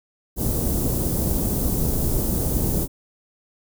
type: band-stop noise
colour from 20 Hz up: pink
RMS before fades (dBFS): -22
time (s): 0.36-2.88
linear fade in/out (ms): 50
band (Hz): 390 to 12000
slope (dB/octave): 12
effects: none